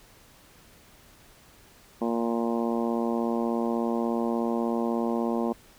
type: harmonic tone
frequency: 116.54 Hz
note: A#2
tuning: in tune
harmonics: 2 / 3 / 4 / 5 / 6 / 7 / 8 / 9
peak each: -27 / -31 / -33 / -35 / -37 / -38 / -39 / -40 dBFS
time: 2.01-5.53 s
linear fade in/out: 10 ms
effects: pink hiss -55 dBFS RMS until 5.78 s